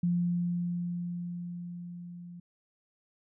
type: tone with level ramp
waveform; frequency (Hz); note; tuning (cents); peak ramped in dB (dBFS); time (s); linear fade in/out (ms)
sine; 174.61; F3; 0; -24 to -43; 0.03-2.4; 5
effects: none